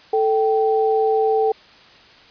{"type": "tone pair together", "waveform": "sine", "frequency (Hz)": [440.1, 777.2], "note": ["A4", "G5"], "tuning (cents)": [0, -15], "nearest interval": "minor seventh", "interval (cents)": 985, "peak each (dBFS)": [-16, -20], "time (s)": [0.13, 1.52], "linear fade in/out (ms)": 5, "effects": ["white hiss -47 dBFS RMS until 2.3 s", "resampled to 11025 Hz"]}